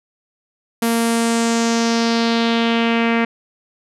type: tone with low-pass filter sweep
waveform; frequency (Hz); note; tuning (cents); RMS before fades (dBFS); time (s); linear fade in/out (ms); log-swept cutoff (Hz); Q
sawtooth; 230.9; A#3; -16; -17; 0.82-3.25; 5; 12000 to 2200; 2.6
effects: none